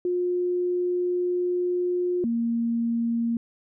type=tone pair in turn; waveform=sine; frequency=357 / 232.6 Hz; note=F4 / A#3; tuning=+38 / -4 cents; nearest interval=perfect fifth; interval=742 cents; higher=first; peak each=-22 dBFS; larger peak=neither; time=0.05-2.24 / 2.24-3.37 s; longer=first; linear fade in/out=2 ms; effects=none